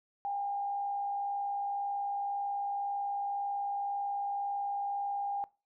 sine tone with frequency modulation, 805 Hz, G5, 46 cents sharp, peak -32 dBFS, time 0.25-5.44 s, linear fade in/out 0 ms, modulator 61.9 Hz, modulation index 0.27, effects noise-tail reverb RT60 0.3 s tail -21 dB re dry

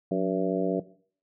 harmonic tone with a mistuned harmonic, 95.4 Hz, G2, 47 cents flat, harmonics 2 / 3 / 4 / 5 / 6 / 7, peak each -28 / -30 / -31 / -32 / -33 / -33 dBFS, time 0.11-0.8 s, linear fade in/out 5 ms, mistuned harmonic 2, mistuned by -88 cents, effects noise-tail reverb RT60 0.5 s tail -18 dB re dry

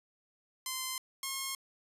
5% pulse tone pair in turn, 1038 / 1076.1 Hz, C6 / C6, -14 / +48 cents, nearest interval minor second, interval 62 cents, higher second, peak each -23 dBFS, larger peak neither, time 0.66-0.98 / 1.23-1.55 s, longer neither, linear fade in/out 2 ms, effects resampled to 32000 Hz

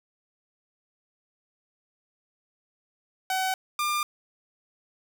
sawtooth tone pair in turn, 755 / 1198.5 Hz, F#5 / D6, +35 / +35 cents, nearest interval minor sixth, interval 800 cents, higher second, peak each -21 dBFS, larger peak neither, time 3.3-3.54 / 3.79-4.03 s, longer neither, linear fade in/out 2 ms, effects none

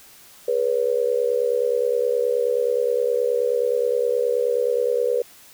sine tone with amplitude modulation, 486.9 Hz, B4, 25 cents flat, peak -14 dBFS, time 0.48-5.22 s, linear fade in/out 5 ms, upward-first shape sine, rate 69.5 Hz, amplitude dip 90%, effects white hiss -48 dBFS RMS until 5.53 s

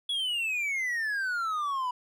triangle exponential sweep, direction down, 3401 to 976 Hz, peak -26 dBFS, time 0.09-1.91 s, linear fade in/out 5 ms, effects none

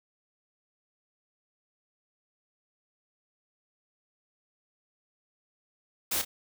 white noise with echo, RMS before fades -29 dBFS, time 6.11-6.22 s, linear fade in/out 10 ms, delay 30 ms, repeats 1, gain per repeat -10 dB, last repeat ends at 6.25 s, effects none

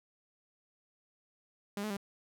sawtooth tone with pitch steps, 202.4 / 213.7 / 199.1 Hz, G#3 / G#3 / G3, -44 / +50 / +27 cents, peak -31 dBFS, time 1.77-1.968 s, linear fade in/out 2 ms, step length 66 ms, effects none

